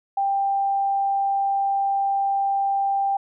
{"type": "tone", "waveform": "sine", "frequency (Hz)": 790, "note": "G5", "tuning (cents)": 13, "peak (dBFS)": -19, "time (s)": [0.17, 3.17], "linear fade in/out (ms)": 5, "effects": []}